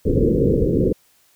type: low-pass noise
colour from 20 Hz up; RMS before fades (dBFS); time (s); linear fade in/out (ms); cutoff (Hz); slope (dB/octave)
white; -17; 0.05-0.93; 10; 510; 96
effects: white hiss -58 dBFS RMS until 1.35 s